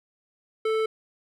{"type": "tone with hard clipping", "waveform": "triangle", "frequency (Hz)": 440, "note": "A4", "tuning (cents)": 0, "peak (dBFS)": -24, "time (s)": [0.65, 0.86], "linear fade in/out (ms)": 5, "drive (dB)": 17, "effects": []}